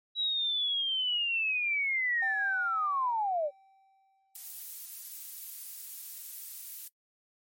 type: linear sweep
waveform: sine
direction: down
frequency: 3901 to 554.4 Hz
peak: -27 dBFS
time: 0.15-3.51 s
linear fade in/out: 50 ms
type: tone with exponential decay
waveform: triangle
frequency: 775 Hz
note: G5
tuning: 20 cents flat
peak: -33 dBFS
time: 2.22-4.62 s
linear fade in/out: 5 ms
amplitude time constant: 520 ms
type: noise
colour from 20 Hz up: violet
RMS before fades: -41 dBFS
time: 4.35-6.88 s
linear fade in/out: 5 ms
effects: noise-tail reverb RT60 0.1 s tail -21 dB re dry + MP3 64 kbps